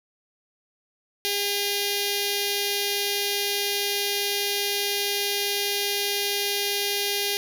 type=tone with notch filter; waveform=5% pulse; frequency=404.8 Hz; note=G#4; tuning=44 cents flat; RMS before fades=-26 dBFS; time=1.25-7.37 s; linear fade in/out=0 ms; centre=1200 Hz; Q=0.53; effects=none